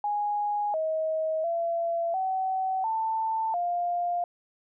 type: tone with pitch steps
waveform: sine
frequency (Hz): 828 / 634 / 676 / 758 / 889 / 701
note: G#5 / D#5 / E5 / F#5 / A5 / F5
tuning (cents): -5 / +32 / +43 / +42 / +18 / +6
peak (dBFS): -25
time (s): 0.04-4.24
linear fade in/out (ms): 2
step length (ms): 700
effects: none